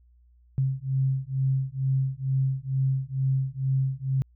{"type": "beating tone pair", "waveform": "sine", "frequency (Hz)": [132.4, 134.6], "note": ["C3", "C3"], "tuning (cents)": [21, 49], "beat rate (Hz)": 2.2, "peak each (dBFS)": -26, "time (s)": [0.58, 4.22], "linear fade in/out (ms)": 0, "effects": ["added 60 Hz sine -55 dBFS peak until 4.35 s"]}